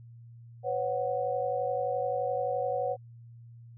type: chord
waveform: sine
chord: B suspended second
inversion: none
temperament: equal with one note detuned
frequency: 502.8 / 554.4 / 740 Hz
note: B4 / C#5 / F#5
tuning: +31 / 0 / 0 cents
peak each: -32 / -32 / -32 dBFS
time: 0.63-2.97 s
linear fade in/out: 50 ms
effects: added 117 Hz sine -47 dBFS peak until 3.77 s

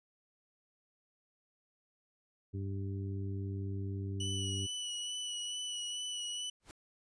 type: harmonic tone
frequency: 98 Hz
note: G2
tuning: in tune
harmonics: 1 / 2 / 3 / 4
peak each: -36 / -46 / -46 / -48 dBFS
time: 2.53-4.67 s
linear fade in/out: 20 ms
type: tone with vibrato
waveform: sawtooth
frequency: 2954 Hz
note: F#7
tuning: 3 cents flat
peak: -34 dBFS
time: 4.2-6.5 s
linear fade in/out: 5 ms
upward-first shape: sine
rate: 2.3 Hz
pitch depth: 21 cents each way
type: noise with exponential growth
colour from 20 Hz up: pink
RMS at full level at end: -46 dBFS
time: 6.6-6.71 s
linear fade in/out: 0 ms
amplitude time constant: 22 ms
effects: resampled to 22050 Hz

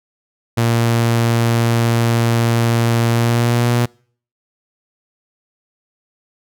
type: tone with pitch glide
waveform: sawtooth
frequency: 116.54 to 120.23 Hz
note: A#2 to B2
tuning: 0 to -46 cents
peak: -9 dBFS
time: 0.57-3.86 s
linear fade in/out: 10 ms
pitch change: +54 cents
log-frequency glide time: 3.09-3.71 s
effects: noise-tail reverb RT60 0.5 s tail -26 dB re dry

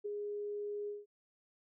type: tone with ADSR envelope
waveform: sine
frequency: 412.9 Hz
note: G#4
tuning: 10 cents flat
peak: -34 dBFS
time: 0.04-1.06 s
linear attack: 19 ms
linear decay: 5 ms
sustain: -3 dB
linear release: 180 ms
effects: none

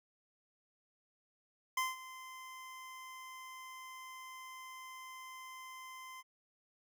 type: tone with ADSR envelope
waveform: 25% pulse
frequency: 1036 Hz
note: C6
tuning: 17 cents flat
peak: -27 dBFS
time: 1.77-6.23 s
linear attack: 5 ms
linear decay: 180 ms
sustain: -17 dB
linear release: 34 ms
effects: none

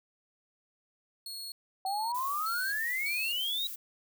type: tone bursts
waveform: sawtooth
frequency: 4326 Hz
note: C#8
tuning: 43 cents flat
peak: -36 dBFS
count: 4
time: 1.26-3.32 s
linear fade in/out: 2 ms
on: 260 ms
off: 340 ms
type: exponential sweep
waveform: sine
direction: up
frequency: 750 to 3896 Hz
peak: -30 dBFS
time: 1.85-3.67 s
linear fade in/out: 2 ms
type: noise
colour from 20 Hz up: violet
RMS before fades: -41 dBFS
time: 2.14-3.76 s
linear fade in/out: 10 ms
effects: none

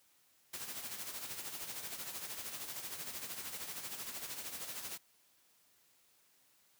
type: noise with tremolo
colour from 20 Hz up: white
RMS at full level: -42 dBFS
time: 0.53-4.98 s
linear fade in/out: 10 ms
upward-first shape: sine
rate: 13 Hz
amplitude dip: 55%
effects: white hiss -70 dBFS RMS until 6.79 s + high-pass 80 Hz 12 dB/octave

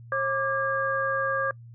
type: tone cluster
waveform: sine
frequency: 540 / 1177 / 1628 Hz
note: C#5 / D6 / G#6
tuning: -45 / +3 / -35 cents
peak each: -28 dBFS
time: 0.12-1.51 s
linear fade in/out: 2 ms
effects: noise-tail reverb RT60 0.1 s tail -25 dB re dry + added 117 Hz sine -43 dBFS peak until 1.74 s

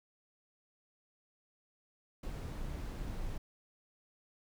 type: noise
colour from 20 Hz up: brown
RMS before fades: -40 dBFS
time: 2.23-3.38 s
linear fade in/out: 5 ms
effects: none

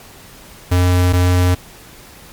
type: tone pair in turn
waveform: square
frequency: 89.8 / 89.8 Hz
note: F2 / F2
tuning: +49 / +49 cents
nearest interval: unison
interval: 0 cents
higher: neither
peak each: -11 dBFS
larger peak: neither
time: 0.71-1.13 / 1.13-1.55 s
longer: neither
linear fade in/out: 10 ms
effects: pink hiss -40 dBFS RMS until 2.32 s + MP3 96 kbps

